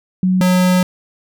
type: tone pair in turn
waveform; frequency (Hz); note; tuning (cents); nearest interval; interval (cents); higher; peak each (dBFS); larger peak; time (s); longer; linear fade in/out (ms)
sine / square; 185 / 182.35; F#3 / F#3; 0 / -25; unison; 25; first; -11; neither; 0.23-0.41 / 0.41-0.83; second; 2
effects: none